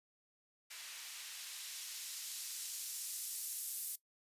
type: noise with band-pass filter sweep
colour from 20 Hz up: blue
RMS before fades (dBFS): -45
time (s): 0.7-3.96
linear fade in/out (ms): 10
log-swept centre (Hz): 2000 to 11000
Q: 0.71
effects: noise-tail reverb RT60 0.1 s tail -18 dB re dry + resampled to 32000 Hz